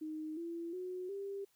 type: tone with pitch steps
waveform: sine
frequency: 311.1 / 337.3 / 365.7 / 396.5 Hz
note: D#4 / E4 / F#4 / G4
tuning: 0 / +40 / -20 / +20 cents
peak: -39 dBFS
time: 0.01-1.45 s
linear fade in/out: 10 ms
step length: 360 ms
effects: white hiss -74 dBFS RMS until 1.55 s